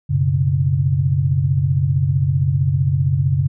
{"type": "chord", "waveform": "sine", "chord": "F# suspended fourth", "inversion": "none", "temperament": "just", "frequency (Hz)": [92.5, 123.33, 138.75], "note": ["F#2", "B2", "C#3"], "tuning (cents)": [0, -2, 2], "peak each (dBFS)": [-20, -21, -16], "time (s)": [0.09, 3.48], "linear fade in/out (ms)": 20, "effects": []}